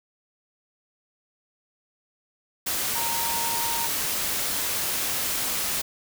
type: tone in noise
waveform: sine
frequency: 927 Hz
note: A#5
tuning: 10 cents flat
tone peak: -30 dBFS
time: 2.95-3.87 s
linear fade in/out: 10 ms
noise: white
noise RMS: -27 dBFS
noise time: 2.66-5.82 s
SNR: -6 dB
effects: none